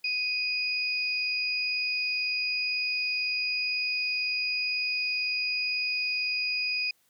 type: tone pair together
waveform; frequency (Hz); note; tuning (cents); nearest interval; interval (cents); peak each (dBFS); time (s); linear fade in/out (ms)
sine; 2489 / 4921; D#7 / D#8; 0 / -20; octave; 1180; -28 / -31; 0.04-6.91; 5
effects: white hiss -68 dBFS RMS until 7.09 s + high-pass 60 Hz 12 dB/octave